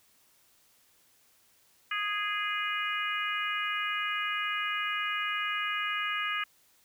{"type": "harmonic tone with a mistuned harmonic", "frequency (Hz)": 414.5, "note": "G#4", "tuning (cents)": -3, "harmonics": [3, 4, 5, 6, 7], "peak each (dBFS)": [-34, -35, -36, -37, -37], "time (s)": [1.91, 6.44], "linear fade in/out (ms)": 5, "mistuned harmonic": 6, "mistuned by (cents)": -20, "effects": ["white hiss -65 dBFS RMS until 6.84 s"]}